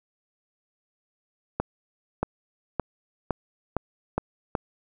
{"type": "accelerating click train", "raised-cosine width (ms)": 1, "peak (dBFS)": -10, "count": 7, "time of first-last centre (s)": [1.6, 4.552], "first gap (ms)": 630, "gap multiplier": 0.9, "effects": []}